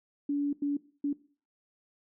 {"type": "tone bursts at uneven times", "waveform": "sine", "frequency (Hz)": 286.5, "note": "D4", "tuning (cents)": -43, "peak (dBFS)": -26, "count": 3, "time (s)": [[0.29, 0.53], [0.62, 0.77], [1.04, 1.13]], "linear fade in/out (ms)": 5, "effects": ["noise-tail reverb RT60 0.4 s tail -18 dB re dry"]}